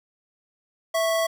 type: tone pair together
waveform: square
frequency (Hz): 658 / 1105.9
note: E5 / C#6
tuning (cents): -3 / -4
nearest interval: major sixth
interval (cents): 899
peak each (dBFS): -22 / -30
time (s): 0.94-1.27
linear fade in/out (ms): 10
effects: none